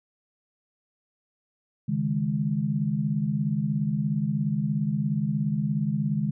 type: chord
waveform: sine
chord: C# suspended second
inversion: none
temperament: equal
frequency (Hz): 138.59 / 155.56 / 207.7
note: C#3 / D#3 / G#3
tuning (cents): 0 / 0 / 0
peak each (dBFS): -29 / -27 / -27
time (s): 1.88-6.31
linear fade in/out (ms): 10
effects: none